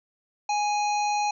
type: harmonic tone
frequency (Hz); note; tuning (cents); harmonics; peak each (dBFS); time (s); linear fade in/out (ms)
830.6; G#5; 0; 1 / 3 / 5 / 7 / 8; -23 / -33 / -37 / -40 / -41; 0.49-1.31; 5
effects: none